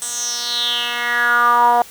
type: tone with band-pass filter sweep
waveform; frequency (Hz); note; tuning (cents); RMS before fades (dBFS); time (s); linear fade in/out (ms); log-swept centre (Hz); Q
10% pulse; 240; B3; -49; -17; 0.02-1.82; 0; 8100 to 770; 5.7
effects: white hiss -40 dBFS RMS until 1.9 s